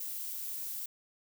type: noise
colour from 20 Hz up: violet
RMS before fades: -39 dBFS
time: 0-0.86 s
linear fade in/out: 5 ms
effects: none

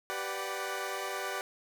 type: chord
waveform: 15% pulse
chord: G major seventh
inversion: none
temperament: equal with one note detuned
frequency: 388.4 / 493.9 / 587.3 / 740 Hz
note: G4 / B4 / D5 / F#5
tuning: -16 / 0 / 0 / 0 cents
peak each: -32 / -34 / -33 / -36 dBFS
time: 0.1-1.41 s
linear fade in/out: 0 ms
effects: none

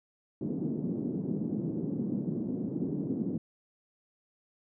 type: band-pass noise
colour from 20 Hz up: white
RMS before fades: -33 dBFS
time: 0.41-3.38 s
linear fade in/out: 5 ms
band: 160 to 290 Hz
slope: 24 dB/octave
effects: none

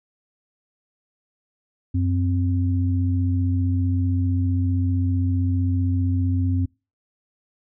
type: tone pair together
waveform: sine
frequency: 92.5 / 262.1 Hz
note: F#2 / C4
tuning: 0 / +3 cents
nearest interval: octave + tritone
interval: 1803 cents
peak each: -19 / -25 dBFS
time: 1.94-6.66 s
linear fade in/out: 10 ms
effects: noise-tail reverb RT60 0.3 s tail -26 dB re dry

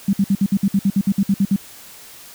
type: tone bursts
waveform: sine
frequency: 197.2 Hz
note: G3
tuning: 11 cents sharp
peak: -12 dBFS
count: 14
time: 0.08-1.562 s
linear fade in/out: 5 ms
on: 52 ms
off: 58 ms
effects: white hiss -41 dBFS RMS until 2.34 s

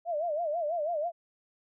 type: tone with vibrato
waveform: sine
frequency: 642 Hz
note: E5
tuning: 46 cents flat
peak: -28 dBFS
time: 0.05-1.12 s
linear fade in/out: 50 ms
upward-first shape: sine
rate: 6.1 Hz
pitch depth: 160 cents each way
effects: none

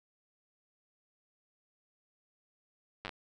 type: slowing click train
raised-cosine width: 0.3 ms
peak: -23 dBFS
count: 5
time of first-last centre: 3.05-3.092 s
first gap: 9 ms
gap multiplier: 1.11
effects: none

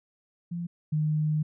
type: tone pair in turn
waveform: sine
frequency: 172 / 153.23 Hz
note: F3 / D#3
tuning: -26 / -26 cents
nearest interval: major second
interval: 200 cents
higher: first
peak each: -30 / -23 dBFS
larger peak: second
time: 0.51-0.67 / 0.92-1.43 s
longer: second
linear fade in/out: 10 ms
effects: none

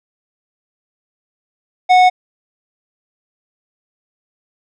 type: tone with tanh clipping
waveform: triangle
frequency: 734 Hz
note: F#5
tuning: 14 cents flat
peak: -8 dBFS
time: 1.89-2.1 s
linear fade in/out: 20 ms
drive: 16 dB
effects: none

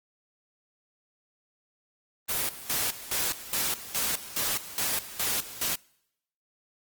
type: noise with tremolo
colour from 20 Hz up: white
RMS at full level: -28 dBFS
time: 2.28-5.76 s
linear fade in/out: 20 ms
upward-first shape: square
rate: 2.4 Hz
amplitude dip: 80%
effects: noise-tail reverb RT60 0.8 s tail -26 dB re dry + Opus 24 kbps

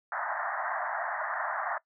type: band-pass noise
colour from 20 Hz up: pink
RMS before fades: -33 dBFS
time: 0.12-1.78 s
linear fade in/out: 2 ms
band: 630 to 1900 Hz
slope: 96 dB/octave
effects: noise-tail reverb RT60 0.1 s tail -20 dB re dry

